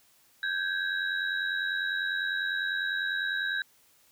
sine tone cluster, 1567 / 1657 / 3856 Hz, G6 / G#6 / B7, -1 / -4 / -42 cents, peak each -30 / -33 / -36 dBFS, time 0.43-3.62 s, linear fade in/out 2 ms, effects white hiss -63 dBFS RMS until 4.11 s

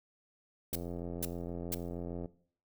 click train, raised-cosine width 2 ms, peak -28 dBFS, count 133, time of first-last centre 0.73-2.258 s, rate 86.4 Hz
blue noise bursts, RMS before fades -35 dBFS, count 3, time 0.73-1.745 s, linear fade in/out 2 ms, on 25 ms, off 470 ms
effects noise-tail reverb RT60 0.5 s tail -17 dB re dry

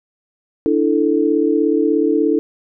sine chord, D suspended second, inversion none, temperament just, 293.7 / 330.4 / 440.5 Hz, D4 / E4 / A4, 0 / +4 / +2 cents, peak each -17 dBFS, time 0.66-2.39 s, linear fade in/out 0 ms, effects none

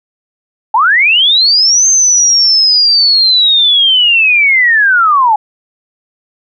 sine linear two-way sweep, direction up then down, 820 to 6340 to 820 Hz, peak -5 dBFS, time 0.74-5.36 s, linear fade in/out 5 ms, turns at 1.87 s, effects none

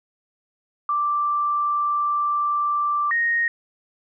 sine tone pair in turn, 1174.7 / 1864.7 Hz, D6 / A#6, 0 / 0 cents, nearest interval minor sixth, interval 800 cents, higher second, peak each -19 / -18 dBFS, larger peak second, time 0.89-3.11 / 3.11-3.48 s, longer first, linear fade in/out 2 ms, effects none

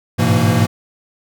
square tone cluster, 101 / 107.8 / 123.4 / 166.4 / 229.6 Hz, G#2 / A2 / B2 / E3 / A#3, -48 / -35 / -1 / +17 / -26 cents, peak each -19 dBFS, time 0.18-0.67 s, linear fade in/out 20 ms, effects none

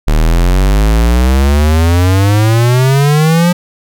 square exponential sweep, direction up, 37.03 to 178.5 Hz, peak -7 dBFS, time 0.07-3.53 s, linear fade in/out 10 ms, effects none

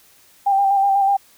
sine tone with vibrato, 790 Hz, G5, 13 cents sharp, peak -13 dBFS, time 0.46-1.17 s, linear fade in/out 10 ms, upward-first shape square, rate 8.1 Hz, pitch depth 25 cents each way, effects white hiss -52 dBFS RMS until 1.37 s

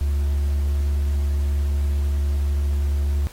triangle tone with hard clipping, 71.4 Hz, D2, 48 cents flat, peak -19 dBFS, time 0.01-3.27 s, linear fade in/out 0 ms, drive 5 dB, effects pink hiss -45 dBFS RMS until 3.32 s + AAC 48 kbps

